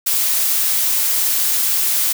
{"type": "noise", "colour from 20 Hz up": "blue", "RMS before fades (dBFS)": -17, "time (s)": [0.06, 2.13], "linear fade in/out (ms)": 10, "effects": []}